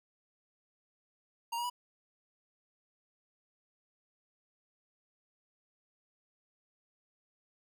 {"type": "tone with pitch steps", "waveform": "square", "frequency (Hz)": [932.3, 955.2, 978.7], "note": ["A#5", "A#5", "B5"], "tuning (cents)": [0, 42, -16], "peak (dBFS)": -34, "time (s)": [1.52, 1.7], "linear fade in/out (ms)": 10, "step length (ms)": 60, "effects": []}